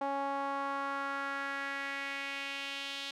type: tone with band-pass filter sweep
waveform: sawtooth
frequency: 277.2 Hz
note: C#4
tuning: in tune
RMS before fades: -37 dBFS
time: 0.01-3.11 s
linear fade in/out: 5 ms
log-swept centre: 800 to 3500 Hz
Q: 2.5
effects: none